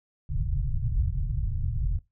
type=low-pass noise; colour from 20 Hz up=pink; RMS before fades=-27 dBFS; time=0.29-1.99 s; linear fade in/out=5 ms; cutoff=150 Hz; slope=96 dB/octave; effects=noise-tail reverb RT60 0.2 s tail -18 dB re dry